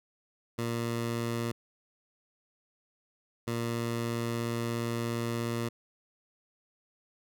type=tone pair in turn; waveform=15% pulse; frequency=117 / 117 Hz; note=A#2 / A#2; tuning=+7 / +7 cents; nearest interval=unison; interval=0 cents; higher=neither; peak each=-24 dBFS; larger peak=neither; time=0.58-1.52 / 3.47-5.69 s; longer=second; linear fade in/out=10 ms; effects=none